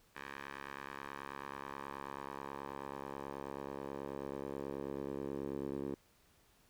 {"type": "tone with band-pass filter sweep", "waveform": "10% pulse", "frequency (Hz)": 69.3, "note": "C#2", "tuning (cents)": 0, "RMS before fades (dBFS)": -44, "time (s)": [0.15, 5.95], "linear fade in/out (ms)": 10, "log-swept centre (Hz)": [1700, 360], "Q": 1.5, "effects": ["pink hiss -69 dBFS RMS until 6.69 s"]}